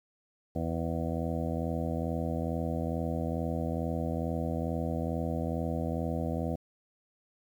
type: harmonic tone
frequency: 82.3 Hz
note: E2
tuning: 2 cents flat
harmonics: 1 / 2 / 3 / 4 / 6 / 7 / 8 / 9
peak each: -35 / -35 / -36 / -40 / -39 / -41 / -41 / -43 dBFS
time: 0.55-6.56 s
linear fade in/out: 10 ms
effects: 10-bit